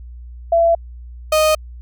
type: tone pair in turn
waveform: sine / 35% pulse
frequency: 672 / 620.4 Hz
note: E5 / D#5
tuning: +33 / -5 cents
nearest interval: minor second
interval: 138 cents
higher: first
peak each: -10 dBFS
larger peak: neither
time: 0.52-0.75 / 1.32-1.55 s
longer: neither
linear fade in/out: 5 ms
effects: added 60 Hz sine -32 dBFS peak until 1.81 s